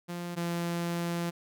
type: tone pair in turn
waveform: sawtooth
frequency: 174 / 171.31 Hz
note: F3 / F3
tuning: -6 / -33 cents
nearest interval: unison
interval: 27 cents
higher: first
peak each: -31 / -26 dBFS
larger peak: second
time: 0.08-0.36 / 0.36-1.31 s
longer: second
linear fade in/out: 20 ms
effects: none